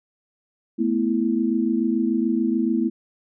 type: chord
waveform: sine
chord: A suspended second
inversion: none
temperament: equal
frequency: 220 / 246.9 / 329.6 Hz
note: A3 / B3 / E4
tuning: 0 / 0 / 0 cents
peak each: -23 dBFS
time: 0.78-2.9 s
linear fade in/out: 20 ms
effects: none